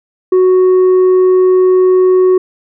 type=tone with tanh clipping; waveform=sine; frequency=369.9 Hz; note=F#4; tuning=in tune; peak=-6 dBFS; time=0.32-2.38 s; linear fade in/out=5 ms; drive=3 dB; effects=none